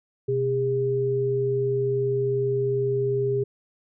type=tone pair together; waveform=sine; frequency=127.5 / 404.8 Hz; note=C3 / G#4; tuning=-44 / -44 cents; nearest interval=octave + minor sixth; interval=2000 cents; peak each=-27 / -22 dBFS; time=0.28-3.44 s; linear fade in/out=10 ms; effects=none